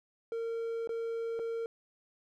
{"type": "tone with dropouts", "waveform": "triangle", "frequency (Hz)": 458.7, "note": "A#4", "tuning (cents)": -28, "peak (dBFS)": -31, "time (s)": [0.32, 1.66], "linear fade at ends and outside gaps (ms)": 1, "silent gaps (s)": [[0.874, 0.892], [1.392, 1.396]], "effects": []}